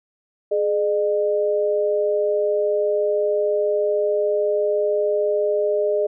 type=tone pair together; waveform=sine; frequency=419.7 / 606 Hz; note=G#4 / D#5; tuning=+18 / -46 cents; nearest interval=tritone; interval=636 cents; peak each=-20 dBFS; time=0.51-6.07 s; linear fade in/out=10 ms; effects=none